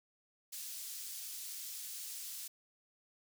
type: high-pass noise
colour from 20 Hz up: pink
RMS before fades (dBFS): -45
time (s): 0.52-2.48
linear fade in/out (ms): 10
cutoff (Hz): 5600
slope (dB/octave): 12
effects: none